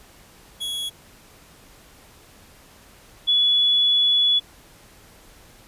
45% pulse / sine tone pair in turn, 3349 / 3410 Hz, G#7 / G#7, +14 / +45 cents, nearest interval unison, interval 31 cents, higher second, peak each -26 / -15 dBFS, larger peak second, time 0.6-0.9 / 3.27-4.4 s, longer second, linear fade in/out 20 ms, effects pink hiss -50 dBFS RMS until 5.67 s + resampled to 32000 Hz

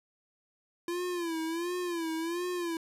square tone with vibrato, 340 Hz, F4, 46 cents flat, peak -32 dBFS, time 0.88-2.77 s, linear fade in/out 2 ms, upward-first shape sine, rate 1.4 Hz, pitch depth 99 cents each way, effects resampled to 32000 Hz

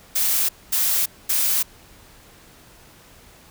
blue noise bursts, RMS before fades -20 dBFS, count 3, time 0.15-1.63 s, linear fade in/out 10 ms, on 340 ms, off 230 ms, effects pink hiss -49 dBFS RMS until 3.5 s

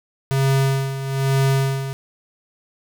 square tone with tremolo, 135.5 Hz, C#3, 39 cents flat, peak -15 dBFS, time 0.31-1.93 s, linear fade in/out 0 ms, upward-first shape sine, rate 1.1 Hz, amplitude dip 70%, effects none

